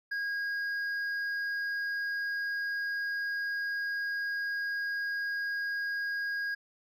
sine tone with hard clipping, 1636 Hz, G#6, 26 cents flat, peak -32 dBFS, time 0.11-6.55 s, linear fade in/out 10 ms, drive 4 dB, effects none

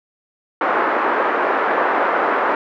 white band-pass noise, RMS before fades -18 dBFS, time 0.61-2.55 s, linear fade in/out 2 ms, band 310 to 1500 Hz, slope 24 dB/octave, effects none

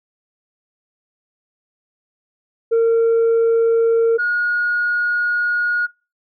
sine tone pair in turn, 458.1 / 1441.8 Hz, A#4 / F#6, -30 / -45 cents, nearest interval octave + minor sixth, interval 1985 cents, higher second, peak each -9 / -15 dBFS, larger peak first, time 2.71-4.18 / 4.18-5.87 s, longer second, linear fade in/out 20 ms, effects noise-tail reverb RT60 0.3 s tail -23 dB re dry + tanh soft clip ceiling -11 dBFS

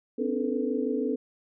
sine tone cluster, 252.6 / 278.5 / 304.8 / 437.9 / 487.1 Hz, B3 / C#4 / D#4 / A4 / B4, +39 / +8 / -36 / -8 / -24 cents, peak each -30 / -32 / -35 / -30 / -35 dBFS, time 0.18-1.16 s, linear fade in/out 10 ms, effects none

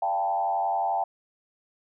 sine tone with frequency modulation, 783 Hz, G5, 2 cents flat, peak -23 dBFS, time 0.02-1.04 s, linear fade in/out 5 ms, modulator 91.3 Hz, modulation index 1.2, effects none

